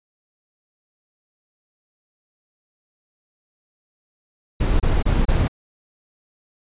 brown noise bursts, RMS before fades -17 dBFS, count 4, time 4.6-5.481 s, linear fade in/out 10 ms, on 200 ms, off 27 ms, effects resampled to 8000 Hz

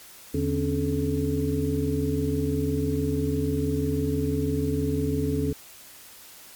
sine tone cluster, 82.2 / 148.3 / 264.4 / 284.4 / 431.9 Hz, E2 / D3 / C4 / C#4 / A4, -4 / +17 / +18 / +45 / -32 cents, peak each -29 dBFS, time 0.34-5.53 s, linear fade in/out 5 ms, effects white hiss -47 dBFS RMS until 6.55 s + MP3 96 kbps

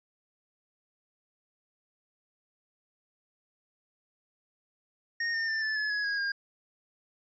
square tone with pitch steps, 1852 / 1816 / 1780.7 / 1746 / 1712.1 / 1678.8 / 1646.1 / 1614.1 Hz, A#6 / A#6 / A6 / A6 / A6 / G#6 / G#6 / G#6, -12 / -46 / +20 / -14 / -48 / +18 / -16 / -50 cents, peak -29 dBFS, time 5.2-6.32 s, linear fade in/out 5 ms, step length 140 ms, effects resampled to 16000 Hz

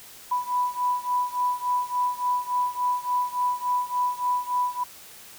sine beating tone pair, 987.8 / 991.3 Hz, B5 / B5, 0 / +6 cents, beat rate 3.5 Hz, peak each -25 / -27 dBFS, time 0.31-4.84 s, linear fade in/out 10 ms, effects white hiss -46 dBFS RMS until 5.38 s

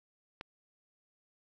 click, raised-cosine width 0.3 ms, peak -25 dBFS, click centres 0.411 s, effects none

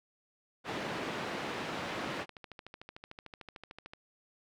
pink band-pass noise, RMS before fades -38 dBFS, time 0.64-2.26 s, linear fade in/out 50 ms, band 200 to 3000 Hz, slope 12 dB/octave
click train, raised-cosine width 0.3 ms, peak -30 dBFS, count 28, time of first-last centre 1.92-3.935 s, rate 13.4 Hz
effects none

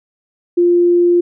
sine tone, 349.2 Hz, F4, in tune, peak -8 dBFS, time 0.57-1.21 s, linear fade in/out 10 ms, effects none

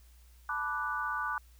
sine chord, B minor seventh, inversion third, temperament equal with one note detuned, 871.9 / 987.8 / 1174.7 / 1480 Hz, A5 / B5 / D6 / F#6, -16 / 0 / 0 / 0 cents, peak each -40 / -40 / -35 / -35 dBFS, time 0.49-1.38 s, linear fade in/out 2 ms, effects added 60 Hz sine -55 dBFS peak until 1.59 s + white hiss -66 dBFS RMS until 1.59 s

